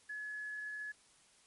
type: tone with quantisation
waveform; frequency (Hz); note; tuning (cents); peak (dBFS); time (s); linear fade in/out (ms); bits
sine; 1700; G#6; +40; -40; 0.09-0.92; 10; 11
effects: white hiss -66 dBFS RMS until 1.46 s + MP3 48 kbps